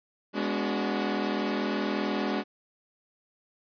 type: chord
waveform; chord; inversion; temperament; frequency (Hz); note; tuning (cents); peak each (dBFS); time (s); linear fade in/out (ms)
sawtooth; G# half-diminished seventh; none; equal with one note detuned; 207.7 / 246.9 / 287.3 / 370; G#3 / B3 / D4 / F#4; 0 / 0 / -38 / 0; -27 / -31 / -28 / -30; 0.33-2.44; 50
effects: resampled to 11025 Hz